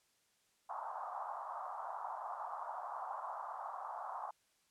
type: band-pass noise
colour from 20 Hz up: pink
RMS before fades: -44 dBFS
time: 0.69-4.31 s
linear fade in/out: 10 ms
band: 710 to 1200 Hz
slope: 48 dB/octave
effects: white hiss -75 dBFS RMS until 4.7 s + low-pass 10000 Hz 12 dB/octave